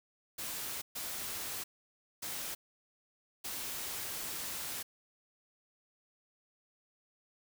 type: noise bursts at uneven times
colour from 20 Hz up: white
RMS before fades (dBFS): -40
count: 4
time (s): 0.38-0.82 / 0.95-1.64 / 2.22-2.55 / 3.44-4.83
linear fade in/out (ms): 10
effects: none